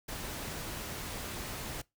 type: noise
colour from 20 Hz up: pink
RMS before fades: -40 dBFS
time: 0.08-1.82 s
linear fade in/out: 10 ms
effects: noise-tail reverb RT60 0.2 s tail -23 dB re dry